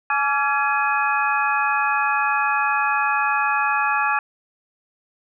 sine tone cluster, 847 / 1151 / 1374 / 1679 / 2510 Hz, G#5 / D6 / F6 / G#6 / D#7, +34 / -35 / -29 / +18 / +15 cents, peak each -23 / -24 / -24 / -24 / -26 dBFS, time 0.1-4.19 s, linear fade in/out 2 ms, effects none

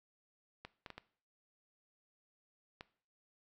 clicks, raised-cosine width 0.3 ms, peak -30 dBFS, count 5, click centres 0.65 / 0.862 / 0.903 / 0.98 / 2.809 s, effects noise-tail reverb RT60 0.5 s tail -18 dB re dry

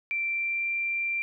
sine tone with pitch glide, 2349 to 2363 Hz, D7 to D7, 0 to +10 cents, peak -26 dBFS, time 0.11-1.22 s, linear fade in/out 0 ms, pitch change +10 cents, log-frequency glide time 0.25-0.69 s, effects none

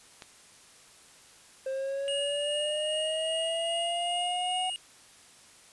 click, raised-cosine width 0.2 ms, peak -25 dBFS, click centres 0.222 s
triangle linear sweep, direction up, 528 to 743 Hz, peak -28 dBFS, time 1.66-4.7 s, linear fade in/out 5 ms
square tone with tremolo, 2862 Hz, F7, 42 cents sharp, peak -31 dBFS, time 2.08-4.76 s, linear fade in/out 0 ms, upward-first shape sine, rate 2.5 Hz, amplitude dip 25%
effects white hiss -55 dBFS RMS until 5.72 s + resampled to 24000 Hz

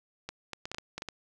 clicks, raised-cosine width 0.2 ms, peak -20 dBFS, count 9, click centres 0.29 / 0.533 / 0.655 / 0.716 / 0.746 / 0.784 / 0.98 / 1.021 / 1.087 s, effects none

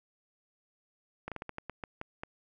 slowing click train, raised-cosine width 0.5 ms, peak -23 dBFS, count 10, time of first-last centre 1.28-2.235 s, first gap 37 ms, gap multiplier 1.25, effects none

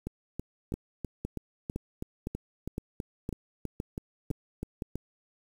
two click trains, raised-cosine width 3 ms, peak -21 / -20 dBFS, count 16 / 9, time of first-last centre 0.07-4.956 / 0.74-4.822 s, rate 3.07 / 1.96 Hz, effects 8-bit

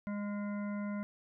harmonic tone with a mistuned harmonic, 205.3 Hz, G#3, 20 cents flat, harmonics 1 / 3 / 5 / 7 / 9 / 10, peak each -35 / -46 / -50 / -51 / -62 / -54 dBFS, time 0.07-1.03 s, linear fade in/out 0 ms, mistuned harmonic 7, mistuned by -22 cents, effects none

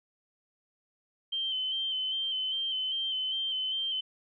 sine tone with vibrato, 3098 Hz, G7, 21 cents flat, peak -29 dBFS, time 1.32-4.01 s, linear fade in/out 10 ms, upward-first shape square, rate 2.5 Hz, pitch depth 28 cents each way, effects none

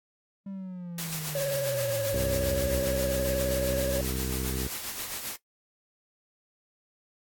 triangle linear sweep, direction down, 197.8 to 65.6 Hz, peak -33 dBFS, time 0.46-2.87 s, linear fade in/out 5 ms
white noise with tremolo, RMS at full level -34 dBFS, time 0.98-5.36 s, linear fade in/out 2 ms, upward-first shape sine, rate 7.5 Hz, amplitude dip 45%
triangle tone with vibrato, 556 Hz, C#5, 5 cents sharp, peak -25 dBFS, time 1.35-4.01 s, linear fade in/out 2 ms, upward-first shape square, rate 19 Hz, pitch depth 34 cents each way
harmonic tone, 64.7 Hz, C2, 19 cents flat, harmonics 1 / 2 / 3 / 4 / 5 / 6 / 7, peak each -33 / -36 / -38 / -39 / -40 / -41 / -41 dBFS, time 2.13-4.68 s, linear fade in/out 5 ms
effects noise-tail reverb RT60 0.1 s tail -17 dB re dry + AAC 64 kbps

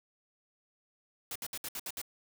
white noise bursts, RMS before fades -39 dBFS, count 7, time 1.31-2.016 s, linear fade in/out 2 ms, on 46 ms, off 64 ms, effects none

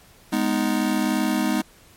square chord, G# minor, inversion none, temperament just, 207.7 / 249.2 / 311.5 Hz, G#3 / B3 / D#4, 0 / +16 / +2 cents, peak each -25 dBFS, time 0.32-1.62 s, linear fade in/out 10 ms, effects pink hiss -52 dBFS RMS until 1.96 s + MP3 64 kbps

